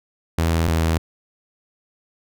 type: tone pair in turn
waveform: sawtooth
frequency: 82.3 / 81.31 Hz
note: E2 / E2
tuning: -2 / -23 cents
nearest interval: unison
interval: 21 cents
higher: first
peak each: -13 dBFS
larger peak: neither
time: 0.38-0.68 / 0.68-0.98 s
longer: neither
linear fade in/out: 5 ms
effects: none